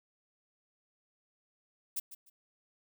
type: noise with echo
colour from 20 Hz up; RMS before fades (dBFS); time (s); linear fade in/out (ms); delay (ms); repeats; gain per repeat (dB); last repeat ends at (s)
violet; -34; 1.96-2; 10; 150; 2; -13; 2.3
effects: none